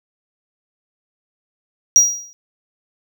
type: tone with exponential decay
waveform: triangle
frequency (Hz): 5740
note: F8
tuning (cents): +47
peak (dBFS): -3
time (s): 1.96-2.33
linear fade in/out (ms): 0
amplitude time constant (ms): 80
effects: none